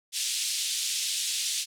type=band-pass noise; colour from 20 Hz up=pink; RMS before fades=-30 dBFS; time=0.12-1.66 s; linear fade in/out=50 ms; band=3100 to 10000 Hz; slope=24 dB/octave; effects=none